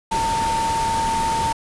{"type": "tone in noise", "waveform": "sine", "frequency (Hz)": 900, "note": "A5", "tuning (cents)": 39, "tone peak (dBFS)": -19, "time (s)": [0.11, 1.53], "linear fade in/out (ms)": 10, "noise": "pink", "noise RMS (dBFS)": -27, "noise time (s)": [0.11, 1.53], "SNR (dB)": 5, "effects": ["resampled to 24000 Hz"]}